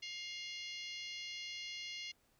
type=harmonic tone with a mistuned harmonic; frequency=706 Hz; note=F5; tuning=19 cents sharp; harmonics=3 / 4 / 5 / 6 / 7 / 8 / 9; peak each=-48 / -48 / -52 / -50 / -54 / -58 / -59 dBFS; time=0.02-2.12 s; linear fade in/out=10 ms; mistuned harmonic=5; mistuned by=-77 cents; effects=pink hiss -74 dBFS RMS until 2.39 s